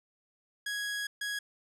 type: tone bursts at uneven times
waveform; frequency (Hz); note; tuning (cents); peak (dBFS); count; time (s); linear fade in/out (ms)
sawtooth; 1661.2; G#6; 0; -29; 2; 0.66-1.07 / 1.21-1.39; 5
effects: low-pass 11000 Hz 12 dB/octave